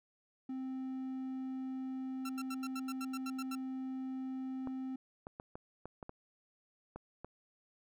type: tone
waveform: triangle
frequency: 261.6 Hz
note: C4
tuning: in tune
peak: -36 dBFS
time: 0.49-4.96 s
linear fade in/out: 5 ms
type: tone bursts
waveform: sawtooth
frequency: 1349 Hz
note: E6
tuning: 40 cents sharp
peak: -38 dBFS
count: 11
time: 2.25-3.553 s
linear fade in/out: 5 ms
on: 43 ms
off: 83 ms
type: clicks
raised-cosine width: 1 ms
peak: -31 dBFS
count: 9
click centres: 4.673 / 5.269 / 5.399 / 5.555 / 5.856 / 6.028 / 6.094 / 6.96 / 7.246 s
effects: none